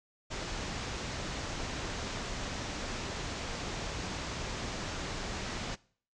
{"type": "low-pass noise", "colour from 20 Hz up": "pink", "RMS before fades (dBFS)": -38, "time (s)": [0.3, 5.76], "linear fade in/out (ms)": 20, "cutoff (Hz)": 7200, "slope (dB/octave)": 48, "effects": ["noise-tail reverb RT60 0.5 s tail -22 dB re dry"]}